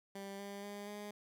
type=tone with pitch steps; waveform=15% pulse; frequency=197.3 / 200.4 / 203.6 / 206.8 Hz; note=G3 / G3 / G#3 / G#3; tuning=+11 / +38 / -34 / -7 cents; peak=-38 dBFS; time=0.15-1.11 s; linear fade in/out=5 ms; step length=240 ms; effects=none